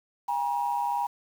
sine tone pair together, 812 / 953.9 Hz, G#5 / A#5, -39 / +40 cents, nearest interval minor third, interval 279 cents, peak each -28 / -27 dBFS, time 0.28-1.07 s, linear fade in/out 10 ms, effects tanh soft clip ceiling -17 dBFS + 8-bit

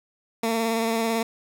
15% pulse tone with vibrato, 226.8 Hz, A#3, 47 cents flat, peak -16 dBFS, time 0.43-1.23 s, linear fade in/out 5 ms, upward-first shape sine, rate 18 Hz, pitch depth 24 cents each way, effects none

